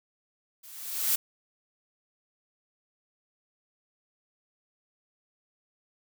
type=noise with level ramp; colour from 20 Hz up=blue; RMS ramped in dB=-50 to -23 dBFS; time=0.63-1.16 s; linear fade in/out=10 ms; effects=none